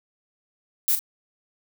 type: noise with echo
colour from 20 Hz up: violet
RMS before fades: -21 dBFS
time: 0.88-0.95 s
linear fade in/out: 0 ms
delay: 41 ms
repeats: 1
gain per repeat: -8 dB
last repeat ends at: 0.991 s
effects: none